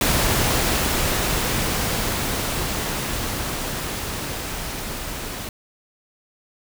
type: noise with level ramp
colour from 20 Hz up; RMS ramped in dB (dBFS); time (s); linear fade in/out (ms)
pink; -19 to -31; 0.01-5.49; 2
effects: none